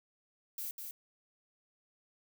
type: noise with echo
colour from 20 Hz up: violet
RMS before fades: -40 dBFS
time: 0.58-0.71 s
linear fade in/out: 2 ms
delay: 200 ms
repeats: 1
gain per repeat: -4 dB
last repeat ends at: 0.91 s
effects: none